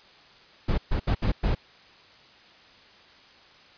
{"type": "noise bursts at uneven times", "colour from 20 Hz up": "brown", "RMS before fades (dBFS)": -23, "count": 5, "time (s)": [[0.68, 0.78], [0.91, 1], [1.07, 1.15], [1.22, 1.32], [1.43, 1.55]], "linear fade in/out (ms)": 10, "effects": ["white hiss -53 dBFS RMS until 3.77 s", "resampled to 11025 Hz"]}